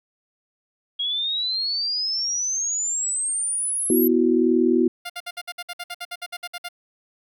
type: exponential sweep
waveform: sine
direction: up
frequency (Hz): 3281 to 11860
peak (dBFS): -22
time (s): 0.99-4.08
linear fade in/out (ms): 10
type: chord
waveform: sine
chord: B suspended fourth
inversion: none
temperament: equal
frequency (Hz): 246.9 / 329.6 / 370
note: B3 / E4 / F#4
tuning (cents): 0 / 0 / 0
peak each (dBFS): -20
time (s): 3.9-4.88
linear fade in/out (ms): 2
type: tone bursts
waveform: 10% pulse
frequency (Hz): 703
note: F5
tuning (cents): +11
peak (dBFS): -21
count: 16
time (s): 5.05-6.688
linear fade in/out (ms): 10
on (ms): 48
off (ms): 58
effects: none